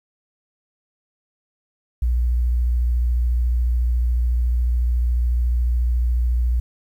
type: tone with vibrato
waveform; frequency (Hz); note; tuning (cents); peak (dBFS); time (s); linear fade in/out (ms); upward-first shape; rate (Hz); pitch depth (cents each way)
sine; 60.2; B1; -44; -16; 2.02-6.6; 5; triangle; 14; 38
effects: 9-bit

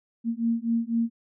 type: beating tone pair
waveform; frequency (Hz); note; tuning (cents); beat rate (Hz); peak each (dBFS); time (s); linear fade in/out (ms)
sine; 229 / 233; A#3 / A#3; -31 / -1; 4; -26; 0.24-1.1; 50
effects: none

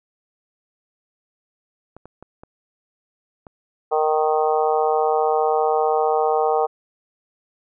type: clicks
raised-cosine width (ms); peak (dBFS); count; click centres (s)
1; -26; 5; 1.966 / 2.056 / 2.226 / 2.435 / 3.468
type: harmonic tone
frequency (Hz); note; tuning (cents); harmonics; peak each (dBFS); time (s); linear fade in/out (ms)
155.1; D#3; -5; 3 / 4 / 5 / 6 / 7 / 8; -20 / -25 / -20 / -29 / -29 / -30; 3.91-6.67; 20
effects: none

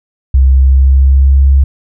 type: tone with pitch glide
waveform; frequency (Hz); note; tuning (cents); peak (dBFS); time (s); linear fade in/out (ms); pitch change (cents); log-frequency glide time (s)
sine; 66 to 68.21; C2 to C#2; +16 to -27; -3; 0.34-1.64; 5; +57; 0.5-1.45
effects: none

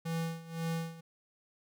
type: tone with tremolo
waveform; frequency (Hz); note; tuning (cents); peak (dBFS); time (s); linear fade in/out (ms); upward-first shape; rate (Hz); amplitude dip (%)
square; 164.81; E3; 0; -32; 0.05-1.01; 10; sine; 1.9; 85
effects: none

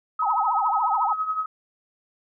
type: tone with tremolo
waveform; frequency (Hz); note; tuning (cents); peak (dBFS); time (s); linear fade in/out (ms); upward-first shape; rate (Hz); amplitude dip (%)
sine; 1273; D#6; +39; -20; 0.19-1.46; 5; triangle; 11; 75
type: tone with vibrato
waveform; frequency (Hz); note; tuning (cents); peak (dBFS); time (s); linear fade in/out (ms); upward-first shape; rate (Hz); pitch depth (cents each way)
sine; 885; A5; +10; -21; 0.22-1.13; 5; triangle; 14; 260
effects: none

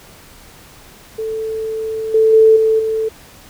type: tone with level steps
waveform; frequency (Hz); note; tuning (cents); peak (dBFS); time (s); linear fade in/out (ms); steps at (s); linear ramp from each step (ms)
sine; 441.2; A4; +5; -19 / -8 / -5 / -10 / -15; 1.18-3.09; 10; 2.14 / 2.33 / 2.56 / 2.79; 5
effects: pink hiss -42 dBFS RMS until 3.49 s

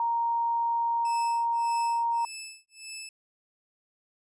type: tone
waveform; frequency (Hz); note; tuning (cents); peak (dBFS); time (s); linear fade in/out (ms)
sine; 932.3; A#5; 0; -24; 0-2.25; 2
type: tone with tremolo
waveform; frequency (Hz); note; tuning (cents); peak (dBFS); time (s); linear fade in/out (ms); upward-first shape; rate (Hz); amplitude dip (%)
15% pulse; 2623; E7; -9; -30; 1.05-3.09; 2; sine; 1.7; 100
effects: resampled to 24000 Hz

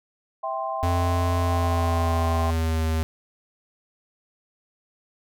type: chord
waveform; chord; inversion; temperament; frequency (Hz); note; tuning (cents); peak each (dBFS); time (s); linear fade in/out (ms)
sine; C major; first; just; 654.1 / 784.9 / 1046.5; E5 / G5 / C6; -14 / +2 / 0; -30; 0.43-2.51; 10
type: tone with pitch glide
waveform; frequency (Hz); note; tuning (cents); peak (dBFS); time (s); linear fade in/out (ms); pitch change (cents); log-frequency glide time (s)
square; 87.31 to 80.06; F2 to D#2; 0 to +50; -22; 0.83-3.03; 0; -150; 1.38-2.84
effects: none

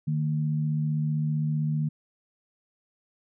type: tone pair together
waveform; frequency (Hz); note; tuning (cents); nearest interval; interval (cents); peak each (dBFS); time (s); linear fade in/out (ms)
sine; 151.8 / 227.3; D#3 / A#3; -42 / -43; perfect fifth; 699; -24 / -33; 0.07-1.89; 10
effects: none

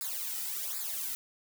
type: noise with flanger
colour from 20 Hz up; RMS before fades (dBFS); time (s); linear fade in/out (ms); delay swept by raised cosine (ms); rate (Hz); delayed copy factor
blue; -36; 0.01-1.15; 0; 0.33 to 1.83; 1.3; -0.9
effects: none

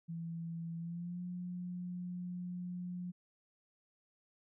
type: tone with pitch glide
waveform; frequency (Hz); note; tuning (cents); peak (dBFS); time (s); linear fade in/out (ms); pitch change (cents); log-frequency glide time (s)
sine; 166.6 to 178.56; E3 to F3; +19 to +39; -39; 0.08-3.12; 20; +120; 0.78-1.22
effects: none

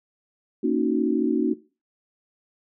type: chord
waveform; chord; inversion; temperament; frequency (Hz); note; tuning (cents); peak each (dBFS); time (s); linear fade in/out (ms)
sine; D# minor seventh; second; equal; 233.1 / 277.2 / 311.1 / 370; A#3 / C#4 / D#4 / F#4; 0 / 0 / 0 / 0; -25; 0.63-1.54; 10
effects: noise-tail reverb RT60 0.3 s tail -17 dB re dry

